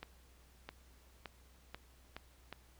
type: accelerating click train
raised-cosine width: 0.3 ms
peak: -28 dBFS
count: 6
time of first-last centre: 0.03-2.527 s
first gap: 660 ms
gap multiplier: 0.86
effects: added 62 Hz sine -62 dBFS peak until 2.79 s + pink hiss -67 dBFS RMS until 2.79 s